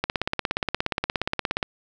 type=click train; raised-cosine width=0.3 ms; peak=-7 dBFS; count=28; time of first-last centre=0.04-1.628 s; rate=17 Hz; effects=none